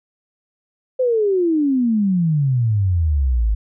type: exponential sweep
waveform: sine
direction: down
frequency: 523.3 to 50.9 Hz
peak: -14 dBFS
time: 0.99-3.55 s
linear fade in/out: 10 ms
effects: none